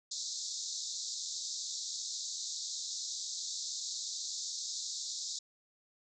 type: band-pass noise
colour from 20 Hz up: white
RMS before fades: -40 dBFS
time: 0.11-5.39 s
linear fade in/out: 5 ms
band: 3700 to 7400 Hz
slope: 96 dB/octave
effects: none